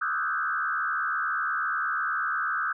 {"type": "tone with frequency modulation", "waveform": "sine", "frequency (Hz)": 1396.9, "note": "F6", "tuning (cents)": 0, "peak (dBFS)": -25, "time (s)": [0.01, 2.73], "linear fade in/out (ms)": 10, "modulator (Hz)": 74.1, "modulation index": 2.7, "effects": []}